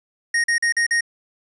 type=tone bursts; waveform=square; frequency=1864.7 Hz; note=A#6; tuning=in tune; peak=-17 dBFS; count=5; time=0.34-1.008 s; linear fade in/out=5 ms; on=100 ms; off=42 ms; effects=resampled to 24000 Hz + 9-bit